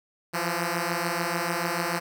5% pulse beating tone pair, 168.7 / 175.5 Hz, E3 / F3, +40 / +9 cents, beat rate 6.8 Hz, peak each -17 / -18 dBFS, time 0.33-2 s, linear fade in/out 20 ms, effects none

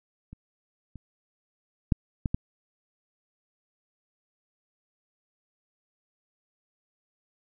clicks, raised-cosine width 5 ms, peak -30 / -30 / -8 / -14 / -13 dBFS, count 5, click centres 0.33 / 0.957 / 1.922 / 2.258 / 2.345 s, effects none

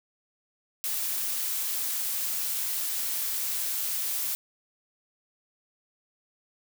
blue noise, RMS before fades -30 dBFS, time 0.84-4.35 s, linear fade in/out 0 ms, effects none

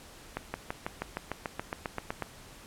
accelerating click train, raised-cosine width 0.5 ms, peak -17 dBFS, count 14, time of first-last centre 0.37-2.223 s, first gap 170 ms, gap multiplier 0.97, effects pink hiss -51 dBFS RMS until 2.66 s + low-pass 12000 Hz 12 dB/octave

